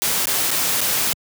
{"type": "noise with dropouts", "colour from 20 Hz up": "white", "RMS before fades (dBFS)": -20, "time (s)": [0.02, 1.13], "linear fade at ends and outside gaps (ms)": 0, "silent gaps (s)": [[0.256, 0.27], [0.506, 0.514], [0.807, 0.814]], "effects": ["high-pass 100 Hz 12 dB/octave"]}